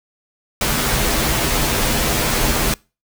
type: noise with comb filter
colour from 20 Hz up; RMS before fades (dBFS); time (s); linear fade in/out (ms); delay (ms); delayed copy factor
pink; -18; 0.61-2.74; 2; 11; -0.7
effects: noise-tail reverb RT60 0.3 s tail -25 dB re dry